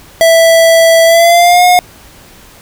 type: tone with pitch glide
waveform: square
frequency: 659.3 to 719 Hz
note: E5 to F#5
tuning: 0 to -50 cents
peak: -4 dBFS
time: 0.21-1.79 s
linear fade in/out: 0 ms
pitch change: +150 cents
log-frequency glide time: 1.05-1.64 s
effects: pink hiss -38 dBFS RMS until 2.61 s